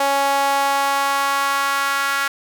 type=tone with high-pass filter sweep; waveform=sawtooth; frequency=277.6 Hz; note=C#4; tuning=3 cents sharp; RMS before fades=-19 dBFS; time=0-2.28 s; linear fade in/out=5 ms; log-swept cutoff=710 to 1400 Hz; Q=2.8; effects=none